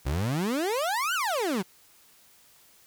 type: exponential two-way sweep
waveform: 30% pulse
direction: up then down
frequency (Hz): 61.74 to 1549 to 172.1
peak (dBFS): -23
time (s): 0.05-1.63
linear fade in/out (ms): 20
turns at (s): 1.14
effects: white hiss -58 dBFS RMS until 2.86 s